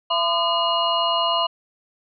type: tone cluster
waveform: sine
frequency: 674 / 1018 / 1212 / 2875 / 4201 Hz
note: E5 / C6 / D#6 / F7 / C8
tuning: +38 / -48 / -46 / +50 / +6 cents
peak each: -24 / -22 / -29 / -23 / -31 dBFS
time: 0.1-1.47 s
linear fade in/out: 10 ms
effects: none